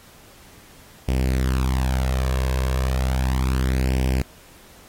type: tone with flanger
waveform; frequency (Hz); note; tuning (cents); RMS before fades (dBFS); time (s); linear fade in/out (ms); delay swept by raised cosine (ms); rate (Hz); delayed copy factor
sawtooth; 64.6; C2; -21; -21; 1.08-4.22; 5; 0.37 to 1.87; 0.34; +0.6
effects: pink hiss -49 dBFS RMS until 4.88 s + AAC 48 kbps